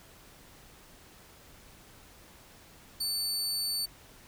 sawtooth tone, 4500 Hz, C#8, 25 cents sharp, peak -27 dBFS, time 3-3.86 s, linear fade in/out 10 ms, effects pink hiss -55 dBFS RMS until 4.27 s

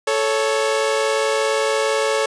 sawtooth tone pair together, 437.7 / 555 Hz, A4 / C#5, -9 / +2 cents, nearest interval major third, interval 411 cents, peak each -16 dBFS, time 0.07-2.26 s, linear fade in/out 5 ms, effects resampled to 22050 Hz

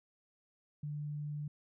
sine tone, 148 Hz, D3, 14 cents sharp, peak -37 dBFS, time 0.83-1.48 s, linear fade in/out 5 ms, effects none

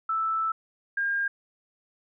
sine tone pair in turn, 1318.5 / 1611.2 Hz, E6 / G6, 0 / +47 cents, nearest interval minor third, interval 347 cents, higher second, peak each -24 dBFS, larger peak neither, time 0.09-0.52 / 0.97-1.28 s, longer first, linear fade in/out 5 ms, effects none

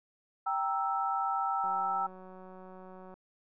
sine chord, E diminished, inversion first, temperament equal, 784 / 932.3 / 1318.5 Hz, G5 / Bb5 / E6, 0 / 0 / 0 cents, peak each -32 / -36 / -32 dBFS, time 0.46-2.07 s, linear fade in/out 10 ms
click train, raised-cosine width 1 ms, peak -37 dBFS, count 280, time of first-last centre 1.64-3.14 s, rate 186 Hz
effects none

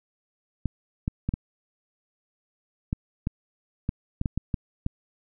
clicks, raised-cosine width 5 ms, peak -13 dBFS, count 12, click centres 0.657 / 1.079 / 1.29 / 1.339 / 2.929 / 3.271 / 3.891 / 4.214 / 4.258 / 4.376 / 4.542 / 4.864 s, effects none

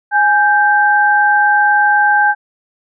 sine tone pair together, 830.6 / 1568 Hz, G#5 / G6, 0 / 0 cents, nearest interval major seventh, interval 1100 cents, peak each -11 dBFS, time 0.11-2.35 s, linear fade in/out 50 ms, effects none

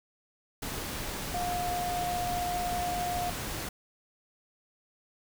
sine tone in noise, 711 Hz, F5, 31 cents sharp, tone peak -30 dBFS, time 1.34-3.3 s, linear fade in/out 5 ms, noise pink, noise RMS -36 dBFS, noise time 0.62-3.69 s, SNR +3 dB, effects none

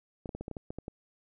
clicks, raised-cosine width 2 ms, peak -25 dBFS, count 10, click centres 0.258 / 0.292 / 0.35 / 0.41 / 0.481 / 0.513 / 0.568 / 0.705 / 0.786 / 0.881 s, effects none

